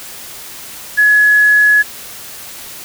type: tone with quantisation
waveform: sine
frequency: 1692 Hz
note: G#6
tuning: 32 cents sharp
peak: -6 dBFS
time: 0.97-1.83 s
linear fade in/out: 20 ms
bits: 6
effects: white hiss -31 dBFS RMS until 2.84 s